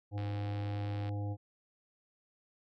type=harmonic tone; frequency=102.4 Hz; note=G#2; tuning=24 cents flat; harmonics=1 / 3 / 5 / 7 / 8; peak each=-34 / -44 / -48 / -51 / -52 dBFS; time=0.11-1.37 s; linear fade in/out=50 ms
type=click train; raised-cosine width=0.3 ms; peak=-33 dBFS; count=83; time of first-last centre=0.18-1.091 s; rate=90 Hz
effects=none